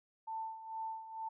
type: tone with tremolo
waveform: sine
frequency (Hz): 890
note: A5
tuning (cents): +20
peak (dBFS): -37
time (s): 0.27-1.29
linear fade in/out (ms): 10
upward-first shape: sine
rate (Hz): 2.2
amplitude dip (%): 70
effects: none